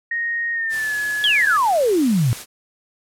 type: tone with pitch glide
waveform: sine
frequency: 1864.7 to 1700.1 Hz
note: A#6 to G#6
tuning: 0 to +40 cents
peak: -20 dBFS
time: 0.11-1.57 s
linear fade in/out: 5 ms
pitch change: -160 cents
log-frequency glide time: 0.53-0.96 s
type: noise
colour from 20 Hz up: white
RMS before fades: -33 dBFS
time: 0.69-2.46 s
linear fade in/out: 50 ms
type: exponential sweep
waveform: sine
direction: down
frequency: 3400 to 110 Hz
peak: -14 dBFS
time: 1.24-2.33 s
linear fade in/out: 0 ms
effects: low-pass 12000 Hz 12 dB/octave